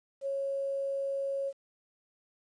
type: tone with quantisation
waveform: sine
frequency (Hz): 550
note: C#5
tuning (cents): -14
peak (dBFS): -30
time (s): 0.21-1.53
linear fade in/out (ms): 50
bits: 10
effects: resampled to 22050 Hz